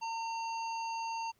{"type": "harmonic tone with a mistuned harmonic", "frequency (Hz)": 911, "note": "A#5", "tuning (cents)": -40, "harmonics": [1, 3, 5, 7], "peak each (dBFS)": [-35, -45, -49, -52], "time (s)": [0.01, 1.32], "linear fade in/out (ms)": 20, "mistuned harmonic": 5, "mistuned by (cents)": 30, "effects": ["pink hiss -72 dBFS RMS until 1.39 s"]}